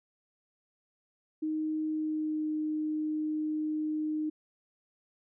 sine tone with pitch glide, 311.1 to 307.7 Hz, D#4 to D#4, 0 to -19 cents, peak -29 dBFS, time 1.42-4.3 s, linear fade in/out 10 ms, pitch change -19 cents, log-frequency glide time 1.87-2.5 s, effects none

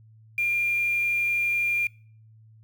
sine tone with quantisation, 2396 Hz, D7, 34 cents sharp, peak -22 dBFS, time 0.38-1.87 s, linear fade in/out 2 ms, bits 7, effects noise-tail reverb RT60 0.5 s tail -23 dB re dry + added 110 Hz sine -50 dBFS peak until 2.63 s

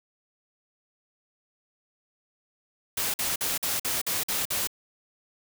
white noise bursts, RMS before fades -28 dBFS, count 8, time 2.97-4.673 s, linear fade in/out 5 ms, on 170 ms, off 49 ms, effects none

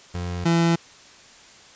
30% pulse tone pair in turn, 88.3 / 167.85 Hz, F2 / E3, +20 / +32 cents, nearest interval major seventh, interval 1112 cents, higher second, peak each -24 / -14 dBFS, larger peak second, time 0.14-0.45 / 0.45-0.76 s, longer neither, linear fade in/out 10 ms, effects white hiss -48 dBFS RMS until 1.75 s + resampled to 16000 Hz

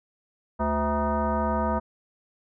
sine tone with frequency modulation, 362.7 Hz, F#4, 34 cents flat, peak -22 dBFS, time 0.59-1.8 s, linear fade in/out 20 ms, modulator 291 Hz, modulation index 2.8, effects none

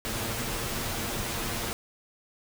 pink noise with comb filter, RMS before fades -32 dBFS, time 0.05-1.73 s, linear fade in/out 0 ms, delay 8.7 ms, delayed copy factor +0.55, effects none

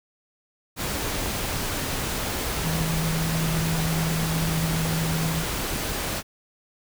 sine tone in noise, 161.7 Hz, E3, 33 cents flat, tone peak -24 dBFS, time 2.62-5.44 s, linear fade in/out 50 ms, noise pink, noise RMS -28 dBFS, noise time 0.76-6.23 s, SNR +1 dB, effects none

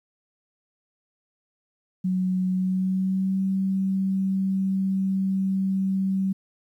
sine tone with pitch glide, 185 to 191.75 Hz, F#3 to G3, 0 to -38 cents, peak -21 dBFS, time 2.04-6.33 s, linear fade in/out 10 ms, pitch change +62 cents, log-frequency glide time 2.51-3.41 s, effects 10-bit

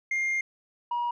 sine tone pair in turn, 2116 / 957.7 Hz, C7 / A#5, +19 / +46 cents, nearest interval octave + major second, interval 1373 cents, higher first, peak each -22 / -24 dBFS, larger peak first, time 0.11-0.41 / 0.91-1.11 s, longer first, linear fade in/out 5 ms, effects tanh soft clip ceiling -24 dBFS

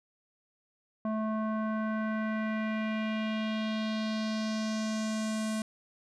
square tone with low-pass filter sweep, 217.8 Hz, A3, 17 cents flat, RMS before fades -32 dBFS, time 1.05-5.62 s, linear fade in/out 2 ms, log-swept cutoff 960 to 9200 Hz, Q 2.1, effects none

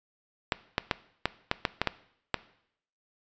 clicks, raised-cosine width 0.3 ms, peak -8 dBFS, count 9, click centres 0.522 / 0.781 / 0.912 / 1.256 / 1.514 / 1.652 / 1.816 / 1.873 / 2.343 s, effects noise-tail reverb RT60 0.7 s tail -18 dB re dry + resampled to 16000 Hz

